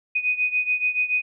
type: beating tone pair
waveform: sine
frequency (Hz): 2489 / 2496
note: D#7 / D#7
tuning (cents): 0 / +5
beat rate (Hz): 7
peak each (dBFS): -22 / -25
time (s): 0.15-1.22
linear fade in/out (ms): 10
effects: none